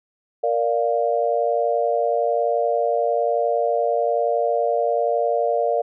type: chord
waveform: sine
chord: Bb major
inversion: none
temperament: equal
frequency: 466.2 / 587.3 / 698.5 Hz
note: Bb4 / D5 / F5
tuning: 0 / 0 / 0 cents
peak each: -22 dBFS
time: 0.43-5.82 s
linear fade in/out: 10 ms
effects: none